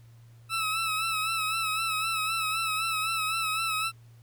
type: tone with vibrato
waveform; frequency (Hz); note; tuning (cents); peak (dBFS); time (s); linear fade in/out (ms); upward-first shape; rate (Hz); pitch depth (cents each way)
20% pulse; 1303; E6; -20; -22; 0.49-3.92; 50; sine; 3.9; 48
effects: added 116 Hz sine -50 dBFS peak until 4.22 s + pink hiss -65 dBFS RMS until 4.22 s